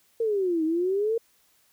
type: exponential two-way sweep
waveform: sine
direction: down then up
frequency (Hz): 466.2 to 311.1 to 466.2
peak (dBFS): -22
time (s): 0.2-1.18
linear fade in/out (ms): 5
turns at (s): 0.64
effects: white hiss -64 dBFS RMS until 1.72 s